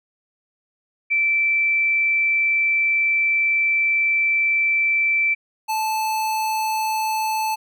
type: tone pair in turn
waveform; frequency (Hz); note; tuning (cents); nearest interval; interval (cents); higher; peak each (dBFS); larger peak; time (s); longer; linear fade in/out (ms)
sine / square; 2331 / 873.1; D7 / A5; -14 / -14; octave + perfect fourth; 1700; first; -16 / -21; first; 1.1-5.35 / 5.68-7.56; first; 20
effects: none